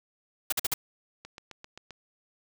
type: noise bursts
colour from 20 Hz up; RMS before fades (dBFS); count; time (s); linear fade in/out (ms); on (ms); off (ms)
white; -27; 4; 0.5-0.74; 5; 24; 48
type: click train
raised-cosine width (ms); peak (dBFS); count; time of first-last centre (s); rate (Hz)
0.2; -26; 6; 1.25-1.907; 7.61
effects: none